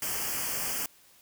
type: band-stop noise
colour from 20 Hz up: white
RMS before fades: -32 dBFS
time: 0.02-0.86 s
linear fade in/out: 2 ms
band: 3200 to 4600 Hz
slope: 96 dB/octave
effects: white hiss -59 dBFS RMS until 1.21 s